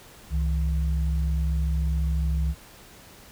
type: tone pair together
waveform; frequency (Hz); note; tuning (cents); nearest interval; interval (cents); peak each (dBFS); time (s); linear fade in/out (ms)
sine; 67.27 / 160; C2 / D#3; +49 / +49; octave + minor third; 1500; -22 / -30; 0.3-2.55; 50
effects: pink hiss -49 dBFS RMS until 3.31 s